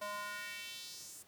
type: tone with high-pass filter sweep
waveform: square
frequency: 206 Hz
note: G#3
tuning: 14 cents flat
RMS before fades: -45 dBFS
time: 0.01-1.23 s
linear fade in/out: 10 ms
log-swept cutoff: 730 to 8800 Hz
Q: 2.1
effects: pink hiss -64 dBFS RMS until 1.27 s + high-pass 100 Hz 12 dB/octave